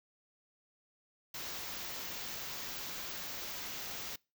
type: band-stop noise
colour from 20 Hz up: white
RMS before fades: -42 dBFS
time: 1.34-4.16 s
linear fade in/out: 5 ms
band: 7000 to 14000 Hz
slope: 48 dB/octave
effects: noise-tail reverb RT60 0.3 s tail -26 dB re dry